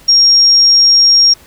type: tone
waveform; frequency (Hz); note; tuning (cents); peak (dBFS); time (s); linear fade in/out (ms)
sine; 5580; F8; -2; -4; 0.08-1.34; 10
effects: pink hiss -42 dBFS RMS until 1.46 s